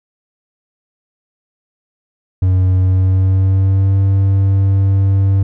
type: tone with pitch glide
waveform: triangle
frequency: 92.8 to 97.41 Hz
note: F#2 to G2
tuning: +6 to -10 cents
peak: -7 dBFS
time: 2.42-5.43 s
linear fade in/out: 5 ms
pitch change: +84 cents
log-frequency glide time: 2.77-3.97 s
effects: none